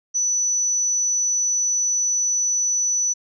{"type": "tone", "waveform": "sine", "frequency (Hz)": 5960, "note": "F#8", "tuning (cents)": 12, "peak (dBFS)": -18, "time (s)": [0.14, 3.14], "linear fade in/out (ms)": 20, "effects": []}